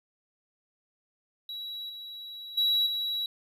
triangle tone with level steps, 3895 Hz, B7, 25 cents flat, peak -34 / -38 / -21 / -27 dBFS, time 1.49-3.26 s, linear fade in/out 2 ms, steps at 1.89 / 2.57 / 2.86 s, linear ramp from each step 10 ms, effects resampled to 32000 Hz

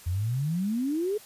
sine exponential sweep, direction up, 82.9 to 435 Hz, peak -25 dBFS, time 0.06-1.18 s, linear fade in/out 10 ms, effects white hiss -50 dBFS RMS until 1.25 s + resampled to 32000 Hz

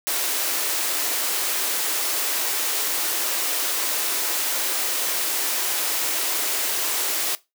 white high-pass noise, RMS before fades -24 dBFS, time 0.07-7.35 s, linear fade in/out 0 ms, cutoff 280 Hz, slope 48 dB/octave, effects noise-tail reverb RT60 0.2 s tail -18 dB re dry

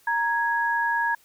sine tone pair together, 932.3 / 1661.2 Hz, A#5 / G#6, 0 / 0 cents, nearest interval minor seventh, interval 1000 cents, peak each -24 dBFS, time 0.07-1.15 s, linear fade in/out 5 ms, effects white hiss -59 dBFS RMS until 1.24 s

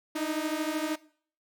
sawtooth beating tone pair, 303.9 / 316.9 Hz, D#4 / D#4, -41 / +32 cents, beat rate 13 Hz, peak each -28 dBFS, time 0.15-0.96 s, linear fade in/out 10 ms, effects noise-tail reverb RT60 0.5 s tail -19 dB re dry

